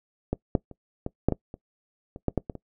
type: clicks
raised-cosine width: 2 ms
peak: -12 / -7 / -29 / -16 / -6 / -11 / -24 / -25 / -10 / -10 / -19 / -24 dBFS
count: 12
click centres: 0.33 / 0.552 / 0.713 / 1.064 / 1.286 / 1.323 / 1.541 / 2.161 / 2.283 / 2.377 / 2.498 / 2.553 s
effects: noise-tail reverb RT60 0.1 s tail -21 dB re dry